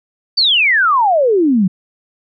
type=exponential sweep; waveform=sine; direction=down; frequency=4699 to 175.2 Hz; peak=-9 dBFS; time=0.37-1.68 s; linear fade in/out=10 ms; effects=none